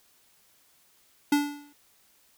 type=tone with exponential decay; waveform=square; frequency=290 Hz; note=D4; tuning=22 cents flat; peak=-18 dBFS; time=1.32-1.73 s; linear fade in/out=5 ms; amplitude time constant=88 ms; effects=white hiss -63 dBFS RMS until 2.37 s